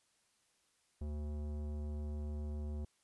sine tone with tanh clipping, 74.4 Hz, D2, 23 cents sharp, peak -40 dBFS, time 1.01-2.85 s, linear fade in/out 5 ms, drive 16 dB, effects white hiss -75 dBFS RMS until 3.03 s + resampled to 24000 Hz

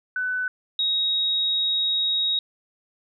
sine tone pair in turn, 1500 / 3780 Hz, F#6 / A#7, +23 / +23 cents, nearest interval octave + major third, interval 1600 cents, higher second, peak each -23 / -20 dBFS, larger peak second, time 0.16-0.48 / 0.79-2.39 s, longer second, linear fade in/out 2 ms, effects none

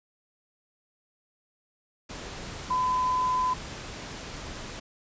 sine tone in noise, 1011 Hz, B5, 40 cents sharp, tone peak -23 dBFS, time 2.7-3.54 s, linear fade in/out 10 ms, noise pink, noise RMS -39 dBFS, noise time 2.09-4.8 s, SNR +13 dB, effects resampled to 16000 Hz

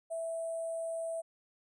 sine tone with sample-and-hold, 659.3 Hz, E5, in tune, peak -34 dBFS, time 0.1-1.22 s, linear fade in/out 20 ms, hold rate 8820 Hz, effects resampled to 22050 Hz

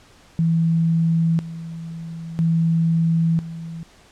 sine tone with tremolo, 164.81 Hz, E3, in tune, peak -15 dBFS, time 0.39-3.83 s, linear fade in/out 0 ms, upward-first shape square, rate 0.5 Hz, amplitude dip 80%, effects pink hiss -51 dBFS RMS until 4.11 s + low-pass 8000 Hz 12 dB/octave

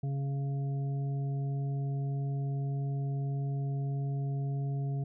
harmonic tone, 138.59 Hz, C#3, in tune, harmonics 1 / 2 / 3 / 5, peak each -30 / -47 / -47 / -49 dBFS, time 0.03-5.04 s, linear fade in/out 5 ms, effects none

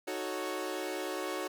sawtooth chord, D# half-diminished seventh, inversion none, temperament equal, 311.1 / 370 / 440 / 554.4 Hz, D#4 / F#4 / A4 / C#5, 0 / 0 / 0 / 0 cents, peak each -37 / -34 / -39 / -36 dBFS, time 0.07-1.48 s, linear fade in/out 10 ms, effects none

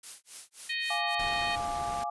blue noise with tremolo, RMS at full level -40 dBFS, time 0.03-1.15 s, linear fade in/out 5 ms, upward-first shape sine, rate 3.7 Hz, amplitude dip 100%
harmonic tone, 622.3 Hz, D#5, in tune, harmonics 3 / 4 / 5 / 6 / 7, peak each -34 / -35 / -38 / -40 / -39 dBFS, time 0.69-1.56 s, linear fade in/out 10 ms
sine chord, D diminished, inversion first, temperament equal, 698.5 / 830.6 / 1174.7 Hz, F5 / Ab5 / D6, 0 / 0 / 0 cents, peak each -34 / -34 / -37 dBFS, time 0.9-2.1 s, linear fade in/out 5 ms
pink noise, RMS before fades -41 dBFS, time 1.19-2.04 s, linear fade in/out 5 ms
effects resampled to 24000 Hz

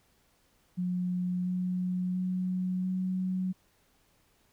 sine tone with pitch steps, 180.1 / 181.88 / 183.67 / 185.48 Hz, F#3 / F#3 / F#3 / F#3, -46 / -29 / -12 / +5 cents, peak -28 dBFS, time 0.77-3.53 s, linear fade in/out 20 ms, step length 690 ms, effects pink hiss -68 dBFS RMS until 4.52 s

